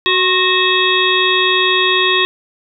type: harmonic tone with a mistuned harmonic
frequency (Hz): 371.9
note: F#4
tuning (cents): +9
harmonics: 1 / 3 / 5 / 7 / 9 / 10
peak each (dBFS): -18 / -18 / -18 / -18 / -18 / -18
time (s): 0.06-2.25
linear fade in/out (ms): 0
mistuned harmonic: 3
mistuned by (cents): -51
effects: none